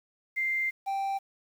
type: tone pair in turn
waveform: sine / triangle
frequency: 2093 / 784 Hz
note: C7 / G5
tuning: 0 / 0 cents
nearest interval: octave + perfect fourth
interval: 1700 cents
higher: first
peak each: -26 dBFS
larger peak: neither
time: 0.36-0.71 / 0.86-1.19 s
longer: first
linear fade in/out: 20 ms
effects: 9-bit